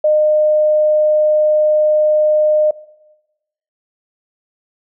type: tone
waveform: sine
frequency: 610 Hz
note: D#5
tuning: 34 cents flat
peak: -9 dBFS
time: 0.04-2.71 s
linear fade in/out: 5 ms
effects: noise-tail reverb RT60 1.0 s tail -20 dB re dry